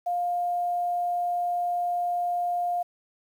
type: tone with quantisation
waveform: sine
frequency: 705 Hz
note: F5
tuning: 16 cents sharp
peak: -24 dBFS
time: 0.06-2.83 s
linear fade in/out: 10 ms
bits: 9
effects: none